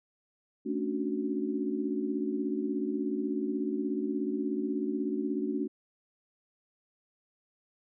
sine chord, D major seventh, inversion second, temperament equal, 220 / 277.2 / 293.7 / 370 Hz, A3 / C#4 / D4 / F#4, 0 / 0 / 0 / 0 cents, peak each -35 / -34 / -34 / -35 dBFS, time 0.65-5.68 s, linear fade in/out 20 ms, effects none

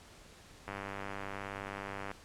click train, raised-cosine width 0.5 ms, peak -25 dBFS, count 143, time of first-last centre 0.68-2.114 s, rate 99 Hz, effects pink hiss -56 dBFS RMS until 2.24 s + low-pass 9000 Hz 12 dB/octave

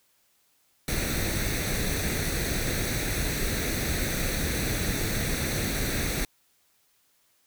pink noise with comb filter, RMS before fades -28 dBFS, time 0.88-6.25 s, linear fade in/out 2 ms, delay 0.49 ms, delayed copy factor +0.65, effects white hiss -67 dBFS RMS until 7.46 s

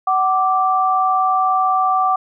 sine tone pair together, 750.9 / 1173 Hz, F#5 / D6, +25 / -2 cents, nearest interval minor sixth, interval 773 cents, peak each -16 dBFS, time 0.07-2.16 s, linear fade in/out 5 ms, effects none

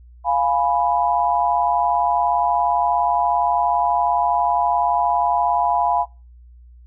sine chord, F diminished, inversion none, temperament equal, 698.5 / 830.6 / 987.8 Hz, F5 / Ab5 / Cb6, 0 / 0 / 0 cents, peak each -20 dBFS, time 0.24-6.06 s, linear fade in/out 50 ms, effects noise-tail reverb RT60 0.3 s tail -22 dB re dry + added 60 Hz sine -42 dBFS peak until 6.86 s

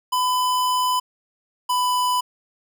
square tone pair in turn, 1004 / 995.9 Hz, B5 / B5, +28 / +14 cents, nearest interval unison, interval 14 cents, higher first, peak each -19 dBFS, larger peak neither, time 0.12-1 / 1.69-2.21 s, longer first, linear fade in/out 10 ms, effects none

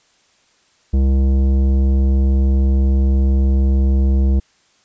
sine tone with tanh clipping, 66.9 Hz, C2, 39 cents sharp, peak -13 dBFS, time 0.93-4.4 s, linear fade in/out 10 ms, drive 13 dB, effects white hiss -57 dBFS RMS until 4.84 s + resampled to 16000 Hz

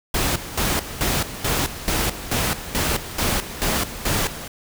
pink noise with tremolo, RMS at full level -21 dBFS, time 0.14-4.48 s, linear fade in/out 5 ms, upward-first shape square, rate 2.3 Hz, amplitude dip 75%, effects none

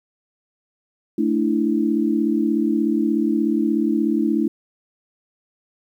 sine chord, A suspended fourth, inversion none, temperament just, 220 / 293.3 / 330 Hz, A3 / D4 / E4, 0 / -2 / +2 cents, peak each -21 dBFS, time 1.18-4.48 s, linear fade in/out 5 ms, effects 9-bit

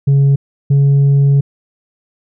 sine tone pair in turn, 139 / 139.89 Hz, C#3 / C#3, +5 / +16 cents, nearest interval unison, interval 11 cents, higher second, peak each -4 dBFS, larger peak neither, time 0.07-0.36 / 0.7-1.41 s, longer second, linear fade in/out 10 ms, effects tanh soft clip ceiling -6 dBFS

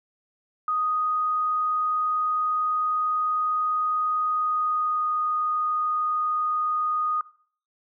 sine tone with pitch glide, 1244.5 to 1236.6 Hz, D#6 to D#6, 0 to -11 cents, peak -22 dBFS, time 0.68-7.21 s, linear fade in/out 2 ms, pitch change -11 cents, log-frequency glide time 4.27-5.16 s, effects noise-tail reverb RT60 0.5 s tail -19 dB re dry

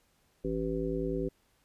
harmonic tone, 55 Hz, A1, in tune, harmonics 1 / 3 / 5 / 7 / 9, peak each -38 / -37 / -36 / -34 / -37 dBFS, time 0.44-1.29 s, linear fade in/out 10 ms, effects pink hiss -70 dBFS RMS until 1.64 s + resampled to 32000 Hz

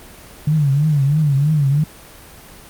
sine tone with vibrato, 145.8 Hz, D3, 12 cents flat, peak -12 dBFS, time 0.47-1.84 s, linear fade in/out 5 ms, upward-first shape triangle, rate 3.1 Hz, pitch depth 150 cents each way, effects pink hiss -40 dBFS RMS until 2.69 s + Opus 24 kbps

